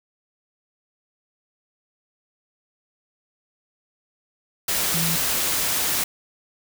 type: tone in noise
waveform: sine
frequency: 165.1 Hz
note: E3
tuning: 3 cents sharp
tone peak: -25 dBFS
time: 4.94-5.16 s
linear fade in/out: 5 ms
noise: white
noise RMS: -23 dBFS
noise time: 4.68-6.04 s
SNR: -5 dB
effects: none